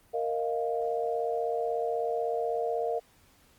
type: chord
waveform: sine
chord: Bb suspended fourth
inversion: none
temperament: equal with one note detuned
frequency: 464.3 / 622.3 / 698.5 Hz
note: Bb4 / Eb5 / F5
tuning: -7 / 0 / 0 cents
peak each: -30 / -34 / -32 dBFS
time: 0.13-3 s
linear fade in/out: 20 ms
effects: pink hiss -62 dBFS RMS until 3.58 s + Opus 32 kbps